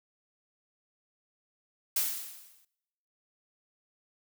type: noise with exponential decay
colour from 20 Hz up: blue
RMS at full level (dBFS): -26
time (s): 1.96-2.65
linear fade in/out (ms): 5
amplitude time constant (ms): 150
effects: noise-tail reverb RT60 1.0 s tail -25 dB re dry